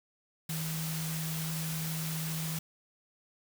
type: tone in noise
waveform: sine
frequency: 160 Hz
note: D#3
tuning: 49 cents sharp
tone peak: -34 dBFS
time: 0.49-2.59 s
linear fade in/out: 5 ms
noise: white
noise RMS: -39 dBFS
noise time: 0.49-2.59 s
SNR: +2 dB
effects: none